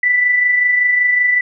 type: tone pair together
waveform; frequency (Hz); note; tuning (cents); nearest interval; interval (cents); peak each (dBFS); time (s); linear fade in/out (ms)
sine; 1977.7 / 2003; B6 / B6; +2 / +24; unison; 22; -11 / -23; 0.03-1.41; 5
effects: none